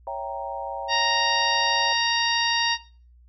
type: chord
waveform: sine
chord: C# diminished seventh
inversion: none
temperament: equal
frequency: 554.4 / 659.3 / 784 / 932.3 Hz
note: C#5 / E5 / G5 / Bb5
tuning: 0 / 0 / 0 / 0 cents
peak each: -34 / -35 / -33 / -33 dBFS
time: 0.07-1.93 s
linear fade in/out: 2 ms
type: harmonic tone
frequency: 932.3 Hz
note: A#5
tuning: in tune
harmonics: 1 / 2 / 3 / 4 / 5 / 6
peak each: -26 / -27 / -27 / -27 / -28 / -32 dBFS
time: 0.88-2.78 s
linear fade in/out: 50 ms
effects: noise-tail reverb RT60 0.4 s tail -17 dB re dry + added 60 Hz sine -50 dBFS peak until 3.28 s